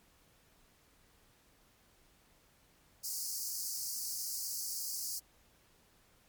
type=high-pass noise; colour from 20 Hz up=pink; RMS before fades=-39 dBFS; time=3.03-5.2 s; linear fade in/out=20 ms; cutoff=4600 Hz; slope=96 dB/octave; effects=pink hiss -67 dBFS RMS until 6.28 s + MP3 96 kbps